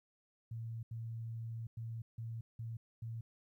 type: tone bursts at uneven times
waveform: sine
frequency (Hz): 114.1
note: A#2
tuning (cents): -37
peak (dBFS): -40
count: 6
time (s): 0.51-0.83 / 0.91-1.67 / 1.77-2.02 / 2.18-2.41 / 2.59-2.77 / 3.02-3.21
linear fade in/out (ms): 5
effects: 13-bit